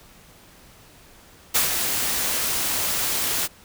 white noise with ADSR envelope, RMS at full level -18 dBFS, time 1.54-3.48 s, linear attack 16 ms, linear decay 120 ms, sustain -6 dB, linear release 29 ms, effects pink hiss -50 dBFS RMS until 3.64 s

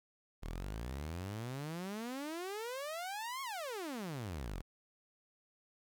sawtooth exponential two-way sweep, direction up then down, 37.34 to 1111 to 37.34 Hz, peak -36 dBFS, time 0.42-4.62 s, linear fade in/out 20 ms, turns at 3.42 s, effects 11-bit

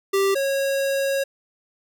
square tone pair in turn, 392 / 548.2 Hz, G4 / C#5, 0 / -19 cents, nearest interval tritone, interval 581 cents, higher second, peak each -18 / -21 dBFS, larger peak first, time 0.13-0.35 / 0.35-1.24 s, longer second, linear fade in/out 10 ms, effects none

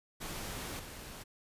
pink noise with level steps, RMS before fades -41 / -47 dBFS, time 0.2-1.24 s, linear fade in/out 20 ms, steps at 0.79 s, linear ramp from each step 5 ms, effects resampled to 32000 Hz

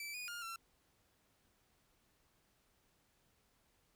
sawtooth tone with pitch steps, 2320 / 2465 / 1413 / 1352 Hz, D7 / D#7 / F6 / E6, -22 / -17 / +20 / +43 cents, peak -40 dBFS, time 0-0.56 s, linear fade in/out 2 ms, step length 140 ms, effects pink hiss -75 dBFS RMS until 3.95 s

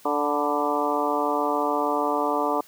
harmonic tone with a mistuned harmonic, 146.83 Hz, D3, in tune, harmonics 2 / 3 / 4 / 5 / 6 / 7 / 8, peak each -29 / -29 / -29 / -29 / -29 / -29 / -29 dBFS, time 0.05-2.61 s, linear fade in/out 5 ms, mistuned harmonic 7, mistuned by -54 cents, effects white hiss -52 dBFS RMS until 2.67 s + high-pass 60 Hz 12 dB/octave

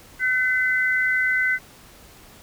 sine tone pair together, 1520.8 / 2030 Hz, F#6 / B6, +47 / +47 cents, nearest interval perfect fourth, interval 500 cents, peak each -21 dBFS, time 0.19-1.59 s, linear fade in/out 50 ms, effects pink hiss -48 dBFS RMS until 2.42 s

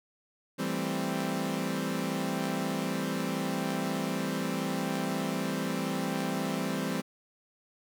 sawtooth chord, A minor seventh, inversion second, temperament equal, 164.81 / 196 / 220 / 261.6 Hz, E3 / G3 / A3 / C4, 0 / 0 / 0 / 0 cents, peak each -32 / -30 / -35 / -30 dBFS, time 0.58-7.02 s, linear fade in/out 20 ms, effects none

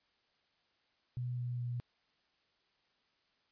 sine tone with pitch steps, 123.47 / 122.48 / 121.49 Hz, B2 / B2 / B2, 0 / -14 / -28 cents, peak -35 dBFS, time 1.17-1.8 s, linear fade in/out 0 ms, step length 210 ms, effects white hiss -75 dBFS RMS until 3.51 s + resampled to 11025 Hz

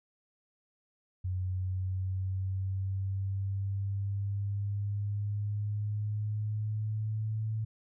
sine exponential sweep, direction up, 91.9 to 110 Hz, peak -30 dBFS, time 1.24-7.65 s, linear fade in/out 10 ms, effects none

